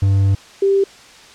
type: tone pair in turn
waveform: triangle / sine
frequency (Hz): 98 / 392.9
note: G2 / G4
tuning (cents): 0 / +4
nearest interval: 2 octaves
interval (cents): 2404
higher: second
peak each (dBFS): -9 / -11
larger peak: first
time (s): 0.02-0.35 / 0.62-0.84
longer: first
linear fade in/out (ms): 5
effects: white hiss -42 dBFS RMS until 1.34 s + low-pass 6000 Hz 12 dB/octave